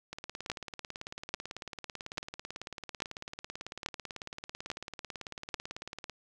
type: two click trains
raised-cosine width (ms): 0.2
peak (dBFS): -23 / -15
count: 109 / 7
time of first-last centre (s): 0.13-6.097 / 0.5-5.542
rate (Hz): 18.1 / 1.19
effects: none